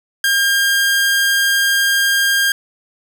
sawtooth tone, 1608 Hz, G6, 44 cents sharp, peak -9 dBFS, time 0.24-2.52 s, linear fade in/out 2 ms, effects none

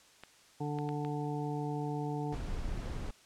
clicks, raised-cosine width 0.3 ms, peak -30 dBFS, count 4, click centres 0.236 / 0.787 / 0.89 / 1.049 s
harmonic tone, 147.3 Hz, D3, 6 cents sharp, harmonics 1 / 2 / 3 / 5 / 6, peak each -36 / -39 / -41 / -43 / -44 dBFS, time 0.6-2.35 s, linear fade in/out 10 ms
brown noise, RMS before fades -37 dBFS, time 2.32-3.11 s, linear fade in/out 5 ms
effects white hiss -61 dBFS RMS until 3.25 s + low-pass 8000 Hz 12 dB/octave

